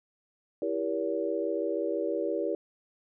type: chord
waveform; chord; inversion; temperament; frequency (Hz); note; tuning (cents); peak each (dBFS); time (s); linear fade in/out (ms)
sine; E diminished seventh; none; just; 329.6 / 395.6 / 474.7 / 569.6; E4 / G4 / Bb4 / Db5; 0 / +16 / +31 / +47; -33; 0.62-2.55; 2
effects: none